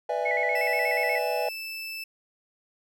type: chord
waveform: triangle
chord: E dominant seventh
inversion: second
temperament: just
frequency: 494.4 / 593.3 / 659.3 / 824.1 Hz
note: B4 / D5 / E5 / G#5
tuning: +2 / +18 / 0 / -14 cents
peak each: -29 dBFS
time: 0.09-1.49 s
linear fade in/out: 5 ms
type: tone with vibrato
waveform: sine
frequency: 2073 Hz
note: C7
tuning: 17 cents flat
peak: -26 dBFS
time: 0.25-1.19 s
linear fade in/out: 10 ms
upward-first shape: square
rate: 8.3 Hz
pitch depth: 86 cents each way
type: tone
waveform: 30% pulse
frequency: 2638 Hz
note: E7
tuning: 1 cent sharp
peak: -31 dBFS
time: 0.55-2.04 s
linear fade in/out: 5 ms
effects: none